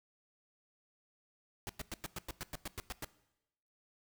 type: noise bursts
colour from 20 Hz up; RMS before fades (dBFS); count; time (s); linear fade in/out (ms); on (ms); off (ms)
pink; -41; 12; 1.67-3.046; 0; 23; 100
effects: noise-tail reverb RT60 0.9 s tail -19 dB re dry